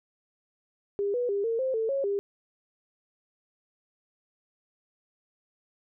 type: tone with pitch steps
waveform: sine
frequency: 402.9 / 488.8 / 401.6 / 457.1 / 523 / 445.9 / 549 / 401.1 Hz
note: G4 / B4 / G4 / A#4 / C5 / A4 / C#5 / G4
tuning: +48 / -18 / +42 / -34 / -1 / +23 / -17 / +40 cents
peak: -25 dBFS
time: 0.99-2.19 s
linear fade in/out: 0 ms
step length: 150 ms
effects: none